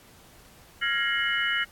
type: tone cluster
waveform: sine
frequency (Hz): 1389 / 1666 / 1881 / 2139 / 2954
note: F6 / G#6 / A#6 / C7 / F#7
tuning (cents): -10 / +5 / +15 / +38 / -3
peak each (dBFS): -30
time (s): 0.81-1.65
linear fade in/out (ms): 20
effects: pink hiss -54 dBFS RMS until 1.71 s + AAC 64 kbps